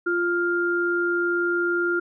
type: tone pair together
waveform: sine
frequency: 347.8 / 1401 Hz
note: F4 / F6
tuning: -7 / +5 cents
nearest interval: 2 octaves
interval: 2412 cents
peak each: -23 dBFS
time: 0.06-2 s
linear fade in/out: 10 ms
effects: none